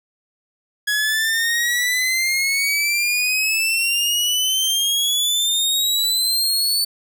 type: exponential sweep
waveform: sawtooth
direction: up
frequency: 1671 to 4513 Hz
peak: -14 dBFS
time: 0.87-6.85 s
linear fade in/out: 10 ms
effects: none